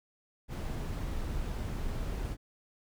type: noise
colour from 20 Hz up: brown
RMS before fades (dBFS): -35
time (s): 0.48-2.37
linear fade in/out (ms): 50
effects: none

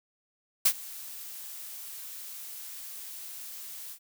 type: noise with ADSR envelope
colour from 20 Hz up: blue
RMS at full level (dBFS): -20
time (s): 0.65-3.99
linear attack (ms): 8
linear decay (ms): 67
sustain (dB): -22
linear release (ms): 75
effects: none

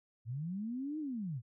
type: linear two-way sweep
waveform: sine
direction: up then down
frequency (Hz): 106.2 to 316.1 to 106.2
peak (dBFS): -36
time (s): 0.25-1.42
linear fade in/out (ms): 50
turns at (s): 0.99
effects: none

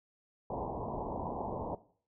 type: low-pass noise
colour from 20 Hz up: white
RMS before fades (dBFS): -38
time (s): 0.5-1.75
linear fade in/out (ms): 2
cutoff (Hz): 1000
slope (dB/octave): 96
effects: noise-tail reverb RT60 0.5 s tail -18 dB re dry

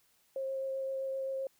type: tone with vibrato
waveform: sine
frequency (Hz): 535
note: C5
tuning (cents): +38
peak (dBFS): -33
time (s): 0.36-1.47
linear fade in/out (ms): 2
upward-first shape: sine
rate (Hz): 7.7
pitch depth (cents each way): 9
effects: white hiss -70 dBFS RMS until 1.59 s

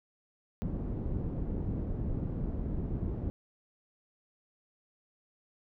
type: low-pass noise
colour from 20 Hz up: pink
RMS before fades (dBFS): -34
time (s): 0.62-3.3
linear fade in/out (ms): 0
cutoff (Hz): 280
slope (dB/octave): 12
effects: none

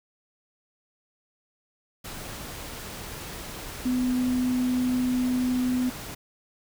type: tone in noise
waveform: sine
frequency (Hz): 251.4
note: B3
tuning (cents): +31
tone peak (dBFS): -22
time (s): 3.85-5.9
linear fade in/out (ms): 10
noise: pink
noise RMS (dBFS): -38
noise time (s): 2.04-6.15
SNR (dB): +13
effects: none

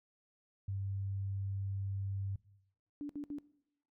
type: tone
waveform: sine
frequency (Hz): 98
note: G2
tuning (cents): 0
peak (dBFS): -35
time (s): 0.68-2.36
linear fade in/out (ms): 5
type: tone bursts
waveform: sine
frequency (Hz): 290.3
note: D4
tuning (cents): -20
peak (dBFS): -38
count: 3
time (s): 3.01-3.385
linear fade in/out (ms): 0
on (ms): 83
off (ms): 63
effects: noise-tail reverb RT60 0.8 s tail -20 dB re dry

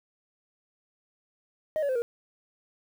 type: tone with pitch steps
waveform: sine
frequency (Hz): 622.3 / 567.4 / 517.3 / 471.6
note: D#5 / C#5 / C5 / A#4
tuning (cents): 0 / +40 / -20 / +20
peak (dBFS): -22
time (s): 1.76-2.02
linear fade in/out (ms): 0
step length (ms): 65
effects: tanh soft clip ceiling -24 dBFS + 9-bit

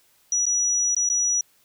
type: tone with dropouts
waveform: sine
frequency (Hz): 5850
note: F#8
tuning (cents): -21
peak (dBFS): -19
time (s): 0.32-1.41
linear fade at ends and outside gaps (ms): 2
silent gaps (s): 0.456-0.465 / 0.948-0.965 / 1.09-1.099
effects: white hiss -61 dBFS RMS until 1.64 s

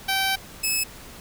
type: tone pair in turn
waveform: 10% pulse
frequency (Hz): 774 / 2592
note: G5 / E7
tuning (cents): -22 / -30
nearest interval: octave + major sixth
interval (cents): 2092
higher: second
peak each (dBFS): -13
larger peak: neither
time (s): 0.08-0.36 / 0.63-0.84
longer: first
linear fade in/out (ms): 10
effects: pink hiss -43 dBFS RMS until 1.2 s

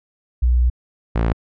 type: tone pair in turn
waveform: sine / sawtooth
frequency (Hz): 61 / 56.73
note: B1 / A#1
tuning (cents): -21 / -46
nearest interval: minor second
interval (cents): 125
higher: first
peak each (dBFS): -12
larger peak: neither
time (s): 0.42-0.7 / 1.15-1.33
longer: first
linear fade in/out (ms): 10
effects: low-pass 2000 Hz 12 dB/octave

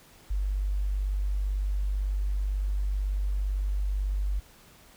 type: tone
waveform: sine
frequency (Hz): 49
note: G1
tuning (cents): 0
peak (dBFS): -25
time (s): 0.3-4.4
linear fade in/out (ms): 10
effects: pink hiss -55 dBFS RMS until 4.96 s

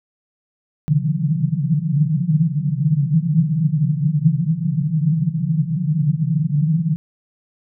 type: band-pass noise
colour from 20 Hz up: pink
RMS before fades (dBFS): -18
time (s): 0.88-6.96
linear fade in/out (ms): 0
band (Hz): 140 to 170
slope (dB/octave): 96
effects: none

